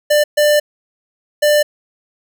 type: tone bursts at uneven times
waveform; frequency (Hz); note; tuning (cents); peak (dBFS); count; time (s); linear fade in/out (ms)
square; 594; D5; +20; -10; 3; 0.1-0.24 / 0.37-0.6 / 1.42-1.63; 10
effects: none